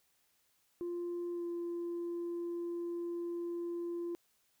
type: tone with pitch glide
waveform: sine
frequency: 348 to 344 Hz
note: F4 to F4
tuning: -6 to -26 cents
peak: -34 dBFS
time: 0.81-4.15 s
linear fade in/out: 0 ms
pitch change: -20 cents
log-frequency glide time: 1.33-1.44 s
effects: tanh soft clip ceiling -34 dBFS + white hiss -74 dBFS RMS until 4.6 s